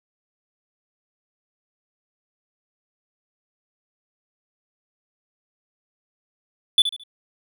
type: tone with echo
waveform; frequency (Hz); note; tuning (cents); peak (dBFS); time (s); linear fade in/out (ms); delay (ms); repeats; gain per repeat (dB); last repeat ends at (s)
triangle; 3472; A7; -24; -9; 6.78-6.82; 2; 72; 3; -10; 7.036
effects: none